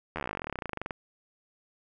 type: slowing click train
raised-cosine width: 0.5 ms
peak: -18 dBFS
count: 30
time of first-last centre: 0.16-0.908 s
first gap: 12 ms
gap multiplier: 1.05
effects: none